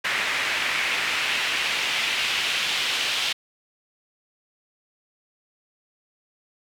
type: noise with band-pass filter sweep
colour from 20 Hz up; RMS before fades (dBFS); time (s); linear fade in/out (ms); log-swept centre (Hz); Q
pink; -25; 0.04-3.33; 10; 2100 to 3200; 1.9
effects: none